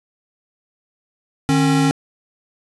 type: tone pair together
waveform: square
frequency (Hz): 152.7 / 272.1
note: D#3 / C#4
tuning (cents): -32 / -32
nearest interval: minor seventh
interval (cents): 1000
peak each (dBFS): -18 / -16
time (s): 1.49-1.91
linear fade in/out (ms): 0
effects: resampled to 24000 Hz + 7-bit